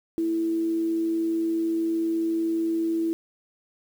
sine tone with amplitude modulation, 329.6 Hz, E4, in tune, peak -21 dBFS, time 0.18-3.13 s, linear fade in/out 0 ms, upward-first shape sine, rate 108 Hz, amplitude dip 25%, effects 8-bit

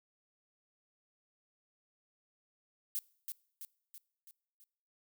violet noise with echo, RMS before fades -36 dBFS, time 2.95-2.99 s, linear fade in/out 0 ms, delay 330 ms, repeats 5, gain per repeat -5 dB, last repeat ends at 4.64 s, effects noise-tail reverb RT60 0.7 s tail -24 dB re dry

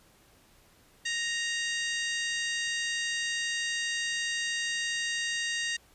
harmonic tone with a mistuned harmonic, 932.3 Hz, A#5, in tune, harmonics 2 / 3 / 4 / 5 / 6 / 7 / 8 / 9, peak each -32 / -36 / -38 / -40 / -42 / -43 / -44 / -45 dBFS, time 1.05-5.77 s, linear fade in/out 10 ms, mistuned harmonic 6, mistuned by +72 cents, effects pink hiss -61 dBFS RMS until 5.94 s + resampled to 32000 Hz

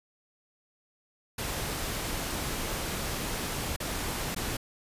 pink noise with dropouts, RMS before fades -33 dBFS, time 1.38-4.57 s, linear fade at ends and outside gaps 5 ms, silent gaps 3.763-3.801 / 4.348-4.362 s, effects resampled to 32000 Hz

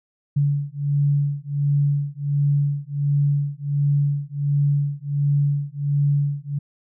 sine beating tone pair, 142.5 / 143.9 Hz, C#3 / D3, +48 / -35 cents, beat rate 1.4 Hz, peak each -21 dBFS, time 0.36-6.59 s, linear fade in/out 10 ms, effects none

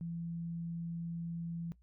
sine tone, 168.2 Hz, E3, 35 cents sharp, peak -37 dBFS, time 0.01-1.72 s, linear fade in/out 0 ms, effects noise-tail reverb RT60 0.1 s tail -18 dB re dry + added 60 Hz sine -62 dBFS peak until 1.82 s

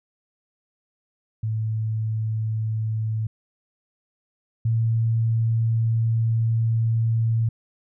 sine tone pair in turn, 110 / 113.62 Hz, A2 / A#2, 0 / -44 cents, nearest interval minor second, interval 56 cents, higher second, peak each -22 / -18 dBFS, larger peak second, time 1.43-3.27 / 4.65-7.49 s, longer second, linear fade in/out 5 ms, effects none

